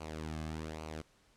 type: tone with flanger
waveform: sawtooth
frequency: 78.4 Hz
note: D#2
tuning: 14 cents sharp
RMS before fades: -42 dBFS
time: 0-1.02 s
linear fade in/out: 10 ms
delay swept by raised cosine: 0.56 to 2.16 ms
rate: 1.2 Hz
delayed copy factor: -0.65
effects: pink hiss -68 dBFS RMS until 1.36 s + low-pass 9000 Hz 12 dB/octave